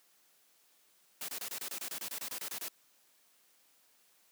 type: noise bursts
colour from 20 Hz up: white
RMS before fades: -40 dBFS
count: 15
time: 1.21-2.684 s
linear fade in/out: 2 ms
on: 74 ms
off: 26 ms
effects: white hiss -68 dBFS RMS until 4.31 s + high-pass 200 Hz 12 dB/octave